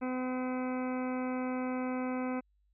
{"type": "harmonic tone", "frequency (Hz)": 254.6, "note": "C4", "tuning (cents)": -47, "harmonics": [1, 2, 3, 4, 5, 6, 8, 9, 10], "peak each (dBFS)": [-33, -39, -43, -45, -47, -49, -51, -52, -53], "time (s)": [0.01, 2.41], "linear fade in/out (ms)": 20, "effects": ["added 50 Hz sine -68 dBFS peak until 2.73 s"]}